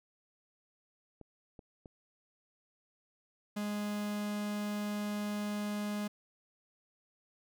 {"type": "clicks", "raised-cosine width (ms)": 2, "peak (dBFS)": -36, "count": 3, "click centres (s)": [1.213, 1.592, 1.858]}
{"type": "tone", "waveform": "45% pulse", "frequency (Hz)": 207.7, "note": "G#3", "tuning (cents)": 0, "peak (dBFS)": -34, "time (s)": [3.56, 6.08], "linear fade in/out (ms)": 10}
{"effects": []}